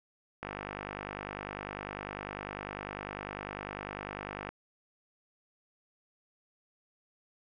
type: click train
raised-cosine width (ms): 0.5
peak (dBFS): -22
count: 204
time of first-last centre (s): 0.43-4.49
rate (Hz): 50
effects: none